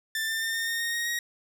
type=tone with pitch steps; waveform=sawtooth; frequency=1776 / 1791.5 / 1807 / 1822.8 / 1838.6 / 1854.6 / 1870.8 / 1887 Hz; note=A6 / A6 / A6 / A#6 / A#6 / A#6 / A#6 / A#6; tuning=+16 / +31 / +46 / -39 / -24 / -9 / +6 / +21 cents; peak=-24 dBFS; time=0.15-1.19 s; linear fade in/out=2 ms; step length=130 ms; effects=none